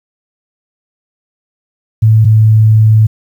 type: tone pair in turn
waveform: sine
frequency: 110 / 109.24 Hz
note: A2 / A2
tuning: 0 / -12 cents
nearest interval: unison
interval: 12 cents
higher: first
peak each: -3 dBFS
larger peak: neither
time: 2.02-2.25 / 2.25-3.07 s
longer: second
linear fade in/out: 10 ms
effects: 7-bit